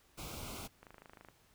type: band-stop noise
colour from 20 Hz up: pink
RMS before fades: -45 dBFS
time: 0.17-0.68 s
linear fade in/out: 20 ms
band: 1500 to 2100 Hz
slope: 96 dB/octave
type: click train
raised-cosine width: 0.5 ms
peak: -38 dBFS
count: 13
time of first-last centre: 0.83-1.286 s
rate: 26.3 Hz
effects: pink hiss -68 dBFS RMS until 1.54 s

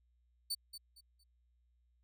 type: tone with echo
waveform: sawtooth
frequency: 4527 Hz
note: C#8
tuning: 36 cents sharp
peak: -32 dBFS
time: 0.5-0.55 s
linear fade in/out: 10 ms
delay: 230 ms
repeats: 3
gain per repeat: -11 dB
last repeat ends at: 1.24 s
effects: added 60 Hz sine -70 dBFS peak until 2.03 s

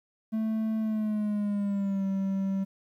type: tone with pitch glide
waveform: triangle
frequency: 220 to 193.75 Hz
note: A3 to G3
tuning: 0 to -20 cents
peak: -24 dBFS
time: 0.32-2.65 s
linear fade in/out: 20 ms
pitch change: -220 cents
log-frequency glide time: 0.79-2.05 s
effects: 11-bit

